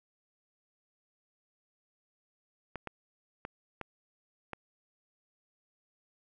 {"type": "clicks", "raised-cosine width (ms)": 0.5, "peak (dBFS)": -23, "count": 5, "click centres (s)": [2.757, 2.873, 3.451, 3.813, 4.533], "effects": []}